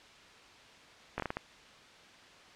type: slowing click train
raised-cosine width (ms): 0.5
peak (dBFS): -19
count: 6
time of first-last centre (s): 1.18-1.37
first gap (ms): 18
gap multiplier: 1.38
effects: white hiss -55 dBFS RMS until 2.55 s + low-pass 4000 Hz 12 dB/octave